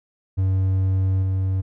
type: tone with level steps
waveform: triangle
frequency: 94.9 Hz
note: F#2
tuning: 44 cents sharp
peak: -15 / -17 dBFS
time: 0.37-1.62 s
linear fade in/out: 20 ms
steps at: 1.22 s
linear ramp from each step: 10 ms
effects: none